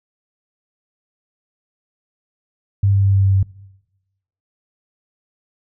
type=tone with pitch steps; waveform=sine; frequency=99.3 / 98.73 / 98.16 / 97.59 / 97.03 / 96.47 Hz; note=G2 / G2 / G2 / G2 / G2 / G2; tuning=+23 / +13 / +3 / -7 / -17 / -27 cents; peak=-11 dBFS; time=2.83-3.43 s; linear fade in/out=5 ms; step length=100 ms; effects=noise-tail reverb RT60 1.0 s tail -22 dB re dry